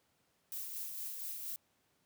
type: noise with tremolo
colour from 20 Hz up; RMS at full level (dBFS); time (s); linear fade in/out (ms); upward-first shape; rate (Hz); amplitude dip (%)
violet; -41; 0.52-1.56; 0; sine; 4.3; 35
effects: pink hiss -75 dBFS RMS until 2.05 s + high-pass 100 Hz 12 dB/octave